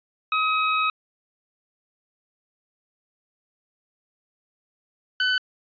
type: tone pair in turn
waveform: 25% pulse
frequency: 1269 / 1505.4 Hz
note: D#6 / F#6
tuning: +34 / +29 cents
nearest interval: minor third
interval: 295 cents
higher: second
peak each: -16 dBFS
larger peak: neither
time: 0.32-0.9 / 5.2-5.38 s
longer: first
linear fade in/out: 2 ms
effects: resampled to 11025 Hz